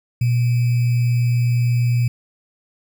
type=tone with sample-and-hold; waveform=sine; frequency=120.8 Hz; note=B2; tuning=38 cents flat; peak=-14 dBFS; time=0.21-2.08 s; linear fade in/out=5 ms; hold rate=2450 Hz; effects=none